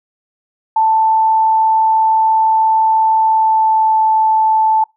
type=tone with pitch glide; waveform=sine; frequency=883 to 876.9 Hz; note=A5 to A5; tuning=+6 to -6 cents; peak=-9 dBFS; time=0.76-4.84 s; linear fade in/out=5 ms; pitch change=-12 cents; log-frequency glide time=3.2-4.01 s; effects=noise-tail reverb RT60 0.2 s tail -25 dB re dry